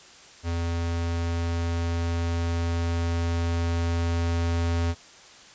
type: tone with level ramp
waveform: square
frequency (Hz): 84.6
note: E2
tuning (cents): +45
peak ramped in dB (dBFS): -26 to -23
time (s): 0.43-4.95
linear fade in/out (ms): 50
effects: white hiss -49 dBFS RMS until 5.54 s + resampled to 16000 Hz

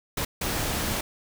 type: noise bursts at uneven times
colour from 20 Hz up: pink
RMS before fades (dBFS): -28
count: 2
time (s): 0.17-0.25 / 0.41-1.01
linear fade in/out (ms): 5
effects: none

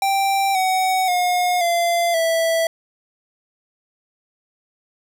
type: tone with pitch steps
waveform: square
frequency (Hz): 784 / 750.3 / 718.1 / 687.3 / 657.7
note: G5 / F#5 / F5 / F5 / E5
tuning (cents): 0 / +24 / +48 / -28 / -4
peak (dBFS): -17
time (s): 0.02-2.67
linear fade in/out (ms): 2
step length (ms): 530
effects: none

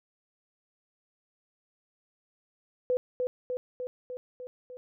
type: tone with echo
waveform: sine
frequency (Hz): 501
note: B4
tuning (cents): +25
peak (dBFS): -23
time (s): 2.9-2.97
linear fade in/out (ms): 0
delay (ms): 300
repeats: 6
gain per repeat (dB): -3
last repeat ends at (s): 4.77
effects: none

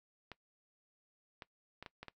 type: clicks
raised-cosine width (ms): 0.3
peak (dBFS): -30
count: 6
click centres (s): 0.317 / 1.422 / 1.826 / 1.862 / 2.03 / 2.083
effects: noise-tail reverb RT60 0.1 s tail -20 dB re dry

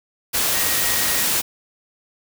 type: tone in noise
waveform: sine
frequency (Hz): 1888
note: A#6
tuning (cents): +22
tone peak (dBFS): -30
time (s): 0.53-1.25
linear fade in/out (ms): 20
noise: white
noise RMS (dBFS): -20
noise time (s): 0.33-1.42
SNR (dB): -13
effects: none

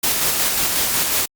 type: noise with tremolo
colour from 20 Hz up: white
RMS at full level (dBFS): -18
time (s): 0.03-1.26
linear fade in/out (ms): 10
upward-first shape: square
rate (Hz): 5.5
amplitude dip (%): 25
effects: Opus 48 kbps

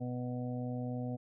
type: harmonic tone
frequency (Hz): 123.9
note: B2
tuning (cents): +6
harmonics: 1 / 2 / 4 / 5 / 6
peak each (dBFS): -38 / -38 / -45 / -48 / -49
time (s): 0-1.17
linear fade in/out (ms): 20
effects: none

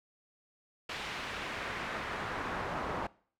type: noise with band-pass filter sweep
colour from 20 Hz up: brown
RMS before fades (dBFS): -38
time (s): 0.89-3.07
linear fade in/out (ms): 5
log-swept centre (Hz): 2800 to 1000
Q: 1.1
effects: noise-tail reverb RT60 0.5 s tail -22 dB re dry

